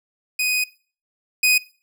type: tone pair in turn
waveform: sawtooth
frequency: 2496 / 2496 Hz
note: D#7 / D#7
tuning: +5 / +5 cents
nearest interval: unison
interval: 0 cents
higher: neither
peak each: -16 / -11 dBFS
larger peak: second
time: 0.39-0.64 / 1.43-1.58 s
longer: first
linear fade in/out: 5 ms
effects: noise-tail reverb RT60 0.4 s tail -20 dB re dry